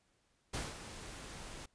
pink noise with ADSR envelope, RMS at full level -38 dBFS, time 0.53-1.66 s, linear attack 14 ms, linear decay 190 ms, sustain -10 dB, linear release 8 ms, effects pink hiss -75 dBFS RMS until 1.74 s + resampled to 22050 Hz

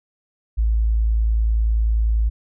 sine tone, 55.1 Hz, A1, 3 cents sharp, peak -15 dBFS, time 0.57-2.3 s, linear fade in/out 20 ms, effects none

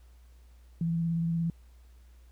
sine tone with vibrato, 166.7 Hz, E3, 20 cents sharp, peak -26 dBFS, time 0.81-1.5 s, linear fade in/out 2 ms, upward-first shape triangle, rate 17 Hz, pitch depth 24 cents each way, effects added 60 Hz sine -52 dBFS peak until 2.31 s + pink hiss -68 dBFS RMS until 2.31 s

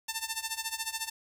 5% pulse tone with tremolo, 894 Hz, A5, 27 cents sharp, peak -18 dBFS, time 0.08-1.1 s, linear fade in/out 10 ms, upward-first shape sine, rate 14 Hz, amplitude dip 85%, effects 10-bit

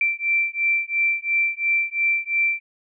sine beating tone pair, 2345 / 2347.9 Hz, D7 / D7, -3 / -1 cents, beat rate 2.9 Hz, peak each -22 dBFS, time 0.01-2.6 s, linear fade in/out 2 ms, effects none

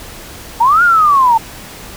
sine linear two-way sweep, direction up then down, 880 to 1449 to 880 Hz, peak -6 dBFS, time 0.6-1.38 s, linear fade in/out 10 ms, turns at 0.83 s, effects pink hiss -32 dBFS RMS until 1.96 s

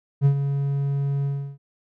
triangle tone with ADSR envelope, 140 Hz, C#3, 18 cents sharp, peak -10 dBFS, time 0.21-1.58 s, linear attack 45 ms, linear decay 85 ms, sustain -9 dB, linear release 330 ms, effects none

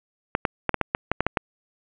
clicks, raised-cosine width 0.5 ms, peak -5 dBFS, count 10, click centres 0.351 / 0.452 / 0.693 / 0.743 / 0.813 / 0.949 / 1.116 / 1.206 / 1.266 / 1.372 s, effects resampled to 8000 Hz + 7-bit

